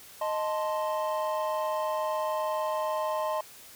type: chord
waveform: triangle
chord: A diminished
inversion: second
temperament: equal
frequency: 622.3 / 880 / 1046.5 Hz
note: Eb5 / A5 / C6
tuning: 0 / 0 / 0 cents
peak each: -28 / -32 / -31 dBFS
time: 0.21-3.41 s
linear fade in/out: 5 ms
effects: white hiss -50 dBFS RMS until 3.75 s